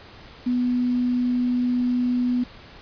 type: tone with quantisation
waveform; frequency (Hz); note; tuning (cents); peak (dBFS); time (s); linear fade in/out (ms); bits
sine; 246.9; B3; 0; -19; 0.46-2.44; 10; 7
effects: pink hiss -45 dBFS RMS until 2.81 s + resampled to 11025 Hz